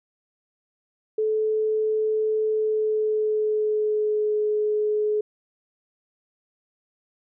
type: tone with pitch glide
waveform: sine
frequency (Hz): 433.5 to 423.6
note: A4 to G#4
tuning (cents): -26 to +34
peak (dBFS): -20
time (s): 1.18-5.21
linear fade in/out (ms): 5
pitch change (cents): -40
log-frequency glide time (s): 2.46-4.36
effects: none